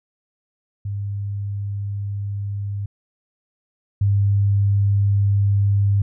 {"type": "tone pair in turn", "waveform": "sine", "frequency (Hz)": [100.8, 100.37], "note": ["G2", "G2"], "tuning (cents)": [49, 41], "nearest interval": "unison", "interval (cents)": 8, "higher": "first", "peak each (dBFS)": [-23, -14], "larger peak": "second", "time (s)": [[0.85, 2.86], [4.01, 6.02]], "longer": "neither", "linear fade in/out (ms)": 5, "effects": []}